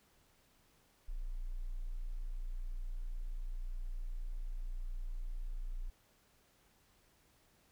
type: tone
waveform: sine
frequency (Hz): 29.54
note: A#0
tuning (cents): +24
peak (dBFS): -37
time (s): 1.08-5.9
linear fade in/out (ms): 10
effects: pink hiss -70 dBFS RMS until 7.71 s